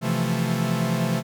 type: chord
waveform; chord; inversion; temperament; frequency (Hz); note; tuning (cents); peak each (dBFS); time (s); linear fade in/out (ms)
45% pulse; F major seventh; second; equal; 130.81 / 164.81 / 174.61 / 220; C3 / E3 / F3 / A3; 0 / 0 / 0 / 0; -27; 0.01-1.23; 50
effects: none